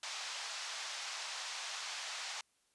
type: band-pass noise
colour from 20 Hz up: white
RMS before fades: -43 dBFS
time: 0.03-2.41 s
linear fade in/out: 2 ms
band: 690 to 6300 Hz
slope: 24 dB/octave
effects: white hiss -75 dBFS RMS until 2.74 s + resampled to 24000 Hz